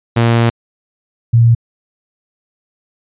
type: tone pair in turn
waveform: sawtooth / sine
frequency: 116.54 / 116.54 Hz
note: A#2 / A#2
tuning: 0 / 0 cents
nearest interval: unison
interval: 0 cents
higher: neither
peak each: -5 dBFS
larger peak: neither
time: 0.16-0.5 / 1.33-1.55 s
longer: first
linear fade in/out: 10 ms
effects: resampled to 8000 Hz